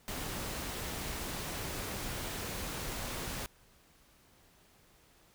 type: noise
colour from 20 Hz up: pink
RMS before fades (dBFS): -39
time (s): 0.08-3.46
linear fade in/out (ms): 0
effects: pink hiss -64 dBFS RMS until 5.34 s